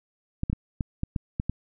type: clicks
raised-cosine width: 5 ms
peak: -14 dBFS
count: 8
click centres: 0.434 / 0.499 / 0.53 / 0.808 / 1.034 / 1.162 / 1.399 / 1.496 s
effects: none